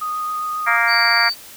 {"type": "tone with vibrato", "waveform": "sine", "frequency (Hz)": 1240, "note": "D#6", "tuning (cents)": -6, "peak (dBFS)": -21, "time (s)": [0.01, 0.77], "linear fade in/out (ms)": 10, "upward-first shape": "sine", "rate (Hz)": 7.4, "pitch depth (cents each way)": 9}
{"type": "harmonic tone", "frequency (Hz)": 233.1, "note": "A#3", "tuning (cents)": 0, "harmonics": [3, 4, 5, 6, 7, 8, 9, 10], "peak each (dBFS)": [-25, -24, -24, -20, -21, -21, -23, -23], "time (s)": [0.66, 1.3], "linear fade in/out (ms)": 20}
{"type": "tone", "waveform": "sine", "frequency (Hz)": 4592, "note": "D8", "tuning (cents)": -40, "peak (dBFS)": -18, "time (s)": [0.87, 1.35], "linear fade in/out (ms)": 50}
{"effects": ["white hiss -40 dBFS RMS until 1.56 s"]}